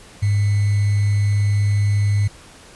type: tone with sample-and-hold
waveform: sine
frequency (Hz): 102.3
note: G#2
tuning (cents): -26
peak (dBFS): -14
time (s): 0.22-2.28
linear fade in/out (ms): 10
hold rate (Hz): 2100
effects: pink hiss -44 dBFS RMS until 2.75 s + resampled to 24000 Hz